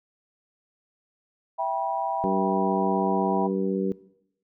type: chord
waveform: sine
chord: E minor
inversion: none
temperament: equal with one note detuned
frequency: 659.3 / 784 / 970.2 Hz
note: E5 / G5 / B5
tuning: 0 / 0 / -31 cents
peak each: -29 / -28 / -28 dBFS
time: 1.58-3.48 s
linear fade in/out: 20 ms
type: harmonic tone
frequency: 96.1 Hz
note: G2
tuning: 34 cents flat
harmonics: 2 / 3 / 4 / 5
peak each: -27 / -31 / -28 / -32 dBFS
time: 2.24-3.92 s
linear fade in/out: 0 ms
effects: noise-tail reverb RT60 0.8 s tail -20 dB re dry